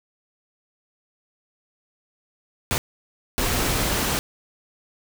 pink noise bursts at uneven times, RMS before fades -23 dBFS, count 2, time 2.71-2.78 / 3.38-4.19 s, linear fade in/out 0 ms, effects none

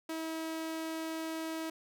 sawtooth tone, 322 Hz, E4, 41 cents flat, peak -32 dBFS, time 0.09-1.7 s, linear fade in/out 5 ms, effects none

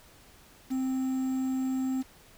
triangle tone with quantisation, 261.6 Hz, C4, in tune, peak -25 dBFS, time 0.7-2.03 s, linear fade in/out 20 ms, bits 8, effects pink hiss -56 dBFS RMS until 2.37 s

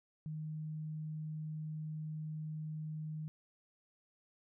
sine tone, 155 Hz, D#3, 6 cents flat, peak -39 dBFS, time 0.26-3.28 s, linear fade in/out 0 ms, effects none

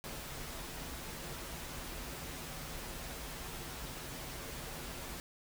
pink noise with comb filter, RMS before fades -44 dBFS, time 0.04-5.2 s, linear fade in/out 0 ms, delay 9.9 ms, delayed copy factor -0.5, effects none

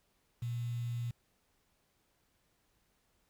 sine tone with quantisation, 119.3 Hz, A#2, 41 cents sharp, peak -34 dBFS, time 0.42-1.11 s, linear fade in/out 5 ms, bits 9, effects pink hiss -75 dBFS RMS until 3.29 s

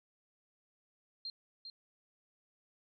sine tone with echo, 4188 Hz, C8, 1 cent sharp, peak -39 dBFS, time 1.25-1.3 s, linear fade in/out 2 ms, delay 400 ms, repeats 1, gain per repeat -6 dB, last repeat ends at 1.7 s, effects none

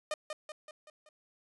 sawtooth tone with echo, 610 Hz, D#5, 34 cents flat, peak -28 dBFS, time 0.11-0.14 s, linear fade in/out 2 ms, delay 190 ms, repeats 5, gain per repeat -5 dB, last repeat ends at 1.09 s, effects resampled to 24000 Hz

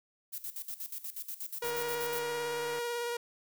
violet noise with tremolo, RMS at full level -39 dBFS, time 0.32-2.23 s, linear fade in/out 20 ms, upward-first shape square, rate 8.3 Hz, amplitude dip 80%
sawtooth tone with vibrato, 475.9 Hz, A#4, 36 cents sharp, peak -29 dBFS, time 1.62-3.17 s, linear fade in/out 5 ms, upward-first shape square, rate 18 Hz, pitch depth 12 cents each way
click train, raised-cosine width 0.5 ms, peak -31 dBFS, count 171, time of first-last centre 1.64-2.789 s, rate 148 Hz
effects none

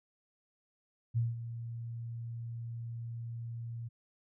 sine tone with ADSR envelope, 116.54 Hz, A#2, in tune, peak -26 dBFS, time 1.14-3.89 s, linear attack 31 ms, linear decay 180 ms, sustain -12 dB, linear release 18 ms, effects none

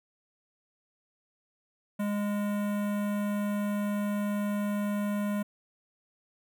square tone with notch filter, 205.5 Hz, G#3, 18 cents flat, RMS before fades -30 dBFS, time 1.99-5.43 s, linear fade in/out 10 ms, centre 4800 Hz, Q 0.5, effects none

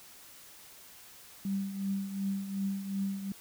sine tone with tremolo, 196 Hz, G3, in tune, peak -28 dBFS, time 1.45-3.32 s, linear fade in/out 2 ms, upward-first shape triangle, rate 2.7 Hz, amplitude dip 70%, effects white hiss -53 dBFS RMS until 3.4 s

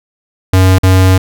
square tone with dropouts, 93.6 Hz, F#2, 20 cents sharp, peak -5 dBFS, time 0.53-1.18 s, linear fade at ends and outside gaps 5 ms, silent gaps 0.785-0.832 s, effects none

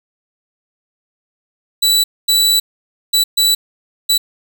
sawtooth tone bursts at uneven times, 3951 Hz, B7, in tune, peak -7 dBFS, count 5, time 1.82-2.04 / 2.28-2.6 / 3.13-3.24 / 3.37-3.55 / 4.09-4.18 s, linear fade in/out 10 ms, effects none

